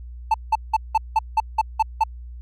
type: tone bursts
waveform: triangle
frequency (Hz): 880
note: A5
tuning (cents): 0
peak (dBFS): -12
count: 9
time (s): 0.31-2.038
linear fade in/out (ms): 5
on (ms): 32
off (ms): 180
effects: added 60 Hz sine -34 dBFS peak until 2.41 s

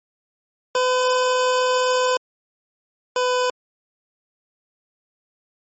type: tone pair in turn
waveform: 25% pulse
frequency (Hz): 506 / 501.1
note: B4 / B4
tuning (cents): +42 / +25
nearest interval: unison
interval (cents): 17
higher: first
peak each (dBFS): -13 / -14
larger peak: first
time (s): 0.75-2.17 / 3.16-3.5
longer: first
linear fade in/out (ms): 2
effects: MP3 32 kbps

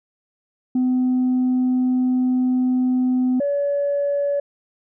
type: tone pair in turn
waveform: sine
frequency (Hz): 253.7 / 569.5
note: B3 / C#5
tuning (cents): +47 / +47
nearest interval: octave + major second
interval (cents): 1400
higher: second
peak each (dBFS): -14 / -17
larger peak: first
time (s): 0.75-3.4 / 3.4-4.4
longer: first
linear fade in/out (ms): 5
effects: tanh soft clip ceiling -14 dBFS

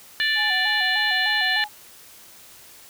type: harmonic tone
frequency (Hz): 587.3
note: D5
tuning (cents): 0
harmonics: 3 / 4 / 5 / 6 / 7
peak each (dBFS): -21 / -32 / -27 / -29 / -28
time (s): 0.2-1.64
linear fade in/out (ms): 0
type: tone with vibrato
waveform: sine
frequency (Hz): 791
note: G5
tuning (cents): +15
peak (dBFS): -29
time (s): 0.35-1.69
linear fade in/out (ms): 50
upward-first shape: square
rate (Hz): 3.3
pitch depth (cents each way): 98
effects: white hiss -47 dBFS RMS until 2.89 s

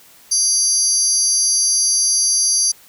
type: tone cluster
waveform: sine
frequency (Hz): 4703 / 5840 / 6200 / 10890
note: D8 / F#8 / G8 / F9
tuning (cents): +2 / -24 / -20 / -45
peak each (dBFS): -19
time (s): 0.31-2.72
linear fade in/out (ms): 10
effects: white hiss -47 dBFS RMS until 2.88 s

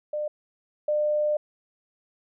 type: tone pair in turn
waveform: sine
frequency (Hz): 600 / 600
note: D5 / D5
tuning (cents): +37 / +37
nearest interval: unison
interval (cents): 0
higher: neither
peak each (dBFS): -26 / -21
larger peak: second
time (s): 0.13-0.28 / 0.88-1.37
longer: second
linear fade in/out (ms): 5
effects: none

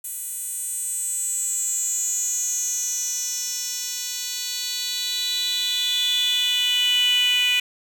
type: tone with high-pass filter sweep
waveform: 10% pulse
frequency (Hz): 493.9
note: B4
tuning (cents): 0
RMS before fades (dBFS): -24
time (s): 0.04-7.6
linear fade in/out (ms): 5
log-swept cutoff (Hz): 9900 to 2700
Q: 7.2
effects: none

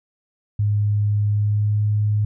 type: tone with pitch glide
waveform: sine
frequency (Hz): 103.83 to 105.1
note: G#2 to G#2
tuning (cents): 0 to +21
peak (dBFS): -16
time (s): 0.59-2.25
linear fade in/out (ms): 5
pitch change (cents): +21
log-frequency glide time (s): 1.27-1.82
effects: none

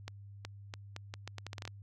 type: accelerating click train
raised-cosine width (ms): 0.2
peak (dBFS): -24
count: 13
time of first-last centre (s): 0.08-1.677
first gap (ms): 370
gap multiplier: 0.78
effects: added 100 Hz sine -48 dBFS peak until 1.82 s

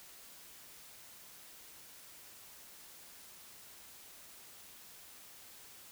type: silence
effects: white hiss -55 dBFS RMS until 5.91 s

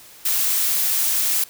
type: noise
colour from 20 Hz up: blue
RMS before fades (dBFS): -20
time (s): 0.25-1.44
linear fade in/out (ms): 5
effects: white hiss -45 dBFS RMS until 1.49 s

